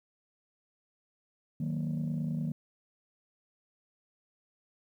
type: chord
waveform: sine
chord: D# minor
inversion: none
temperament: equal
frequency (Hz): 155.56 / 185 / 233.1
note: D#3 / F#3 / A#3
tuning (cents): 0 / 0 / 0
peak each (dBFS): -31 / -36 / -34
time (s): 1.6-2.52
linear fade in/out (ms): 5
effects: tanh soft clip ceiling -26 dBFS + 11-bit